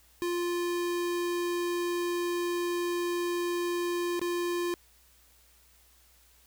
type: tone with dropouts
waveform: square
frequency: 349.2 Hz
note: F4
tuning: in tune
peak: -29 dBFS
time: 0.22-4.74 s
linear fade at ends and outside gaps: 0 ms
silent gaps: 4.194-4.215 s
effects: added 60 Hz sine -64 dBFS peak until 6.46 s + white hiss -62 dBFS RMS until 6.46 s